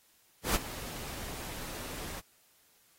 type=noise with ADSR envelope; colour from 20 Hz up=pink; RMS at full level=-27 dBFS; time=0.43-2.21 s; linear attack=120 ms; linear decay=26 ms; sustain=-15 dB; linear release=21 ms; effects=white hiss -66 dBFS RMS until 2.98 s + AAC 48 kbps